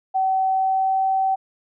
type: tone with pitch glide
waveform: sine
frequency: 762 to 767.3 Hz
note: G5 to G5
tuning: -49 to -37 cents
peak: -17 dBFS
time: 0.14-1.36 s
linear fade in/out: 20 ms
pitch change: +12 cents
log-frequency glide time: 0.45-1.05 s
effects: none